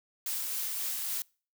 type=noise with tremolo; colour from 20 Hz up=blue; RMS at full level=-33 dBFS; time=0.26-1.22 s; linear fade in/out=2 ms; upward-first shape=triangle; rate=3.7 Hz; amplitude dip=25%; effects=noise-tail reverb RT60 0.4 s tail -26 dB re dry